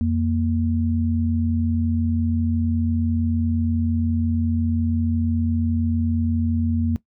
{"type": "tone pair together", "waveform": "sine", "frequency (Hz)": [87.31, 233.1], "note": ["F2", "A#3"], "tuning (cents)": [0, 0], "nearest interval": "octave + perfect fourth", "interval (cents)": 1700, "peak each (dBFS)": -21, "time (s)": [0.01, 6.96], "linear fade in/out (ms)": 0, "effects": ["noise-tail reverb RT60 0.1 s tail -18 dB re dry"]}